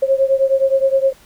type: beating tone pair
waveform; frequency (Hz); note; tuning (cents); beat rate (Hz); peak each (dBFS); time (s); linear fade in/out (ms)
sine; 535 / 544.6; C5 / C#5; +38 / -31; 9.6; -14 / -16; 0.02-1.13; 10
effects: pink hiss -48 dBFS RMS until 1.25 s